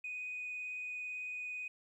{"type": "tone with vibrato", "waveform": "sine", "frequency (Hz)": 2489, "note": "D#7", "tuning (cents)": 0, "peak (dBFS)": -38, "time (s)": [0.04, 1.68], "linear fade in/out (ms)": 5, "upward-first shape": "square", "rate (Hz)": 18, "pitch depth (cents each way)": 9, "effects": ["tanh soft clip ceiling -35 dBFS", "13-bit"]}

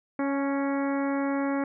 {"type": "harmonic tone with a mistuned harmonic", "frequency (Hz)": 277.2, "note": "C#4", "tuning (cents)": 0, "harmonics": [1, 2, 3, 4, 5, 6, 7, 8], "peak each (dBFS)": [-26, -32, -36, -38, -40, -42, -43, -44], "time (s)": [0.19, 1.64], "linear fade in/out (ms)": 2, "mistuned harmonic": 3, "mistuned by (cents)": 18, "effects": []}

